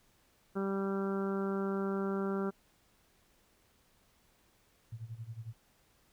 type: harmonic tone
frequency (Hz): 195.4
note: G3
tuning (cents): -5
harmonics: 1 / 2 / 3 / 4 / 5 / 6 / 7 / 8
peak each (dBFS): -34 / -35 / -45 / -48 / -49 / -48 / -44 / -53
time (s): 0.55-2.51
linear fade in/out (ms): 20
type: tone with tremolo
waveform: sine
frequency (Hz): 113.6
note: A#2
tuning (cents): -44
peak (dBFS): -38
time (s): 4.92-5.53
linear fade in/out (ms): 5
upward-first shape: sine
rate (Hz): 11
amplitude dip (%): 85
effects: pink hiss -69 dBFS RMS until 6.12 s